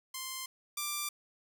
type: tone pair in turn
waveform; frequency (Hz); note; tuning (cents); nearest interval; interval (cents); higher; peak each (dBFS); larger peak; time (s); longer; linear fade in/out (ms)
5% pulse; 1046.5 / 1180.1; C6 / D6; 0 / +8; major second; 208; second; -26 / -22; second; 0.14-0.46 / 0.77-1.09; neither; 5
effects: none